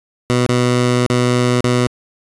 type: tone with dropouts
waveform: 15% pulse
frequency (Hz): 123.47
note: B2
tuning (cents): 0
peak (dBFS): -6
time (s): 0.3-1.87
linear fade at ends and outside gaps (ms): 0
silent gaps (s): 0.463-0.49 / 1.063-1.1 / 1.606-1.643
effects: resampled to 22050 Hz